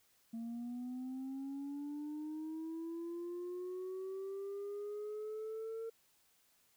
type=linear sweep; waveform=sine; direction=up; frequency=226.8 to 455.4 Hz; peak=-38 dBFS; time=0.33-5.9 s; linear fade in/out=10 ms; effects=tanh soft clip ceiling -39 dBFS + white hiss -72 dBFS RMS until 6.76 s